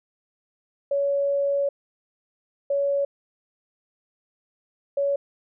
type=tone bursts at uneven times; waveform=sine; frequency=562 Hz; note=C#5; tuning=24 cents sharp; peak=-20 dBFS; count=3; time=0.91-1.69 / 2.7-3.05 / 4.97-5.16 s; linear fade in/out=5 ms; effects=none